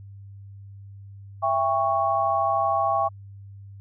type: chord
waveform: sine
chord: C# diminished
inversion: first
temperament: just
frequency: 665.2 / 798.3 / 1108.7 Hz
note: E5 / G5 / C#6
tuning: +16 / +31 / 0 cents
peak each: -25 / -24 / -24 dBFS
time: 1.42-3.09 s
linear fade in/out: 20 ms
effects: added 99 Hz sine -40 dBFS peak until 3.8 s